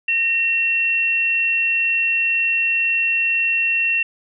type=tone pair together; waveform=sine; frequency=1842 / 2720 Hz; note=A#6 / F7; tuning=-21 / -46 cents; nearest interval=perfect fifth; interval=675 cents; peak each=-27 / -16 dBFS; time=0.08-4.03 s; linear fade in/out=5 ms; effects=none

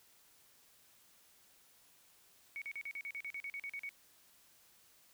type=tone bursts; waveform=sine; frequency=2232 Hz; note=C#7; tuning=11 cents sharp; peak=-40 dBFS; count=14; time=2.56-3.891 s; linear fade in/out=0 ms; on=57 ms; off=41 ms; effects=white hiss -66 dBFS RMS until 5.13 s

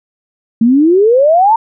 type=exponential sweep; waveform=sine; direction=up; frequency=220 to 932.3 Hz; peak=-5 dBFS; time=0.61-1.56 s; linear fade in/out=5 ms; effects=none

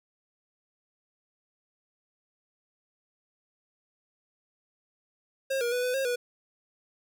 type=tone with pitch steps; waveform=square; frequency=537 / 476.3 / 493.8 / 499.8 / 538 / 488 Hz; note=C5 / A#4 / B4 / B4 / C5 / B4; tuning=+45 / +37 / 0 / +21 / +48 / -21 cents; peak=-27 dBFS; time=5.5-6.16 s; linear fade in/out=10 ms; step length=110 ms; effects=none

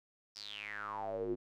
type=tone with band-pass filter sweep; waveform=square; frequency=51.91 Hz; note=G#1; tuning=in tune; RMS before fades=-41 dBFS; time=0.35-1.36 s; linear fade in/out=20 ms; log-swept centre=5300 to 310 Hz; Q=9.6; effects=none

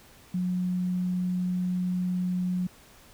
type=tone; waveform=sine; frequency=181.1 Hz; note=F#3; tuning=37 cents flat; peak=-25 dBFS; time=0.34-2.67 s; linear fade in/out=5 ms; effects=pink hiss -54 dBFS RMS until 3.13 s

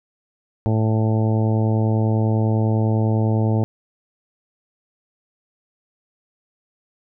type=harmonic tone; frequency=110 Hz; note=A2; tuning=in tune; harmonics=1 / 2 / 3 / 4 / 5 / 6 / 7 / 8; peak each=-17 / -23 / -27 / -29 / -31 / -33 / -34 / -35 dBFS; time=0.66-3.64 s; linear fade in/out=0 ms; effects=none

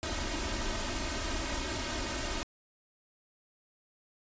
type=noise with comb filter; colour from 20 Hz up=pink; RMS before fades=-34 dBFS; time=0.03-2.43 s; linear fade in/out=0 ms; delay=3.2 ms; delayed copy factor=+0.85; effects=resampled to 16000 Hz

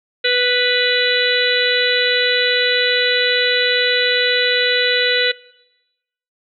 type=harmonic tone; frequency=493.9 Hz; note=B4; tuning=in tune; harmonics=1 / 3 / 4 / 5 / 6 / 7 / 8; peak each=-19 / -21 / -21 / -24 / -23 / -25 / -19 dBFS; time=0.24-5.32 s; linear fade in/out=10 ms; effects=noise-tail reverb RT60 1.0 s tail -22 dB re dry

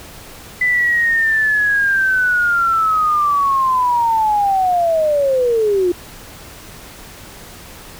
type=linear sweep; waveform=sine; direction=down; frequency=2004 to 344.2 Hz; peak=-12 dBFS; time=0.61-5.92 s; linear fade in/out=5 ms; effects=pink hiss -37 dBFS RMS until 7.99 s

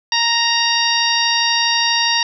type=harmonic tone; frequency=932.3 Hz; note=A#5; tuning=in tune; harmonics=1 / 2 / 3 / 4 / 5 / 6; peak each=-21 / -21 / -21 / -21 / -21 / -21 dBFS; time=0.12-2.23 s; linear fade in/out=2 ms; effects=none

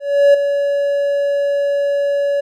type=tone with ADSR envelope; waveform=triangle; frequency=567 Hz; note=C#5; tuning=39 cents sharp; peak=-3 dBFS; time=0-2.41 s; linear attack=340 ms; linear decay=8 ms; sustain=-9 dB; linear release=13 ms; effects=none

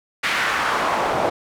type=noise with band-pass filter sweep; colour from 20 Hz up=pink; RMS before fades=-21 dBFS; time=0.23-1.3 s; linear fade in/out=10 ms; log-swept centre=2000 to 650 Hz; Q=1.5; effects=none

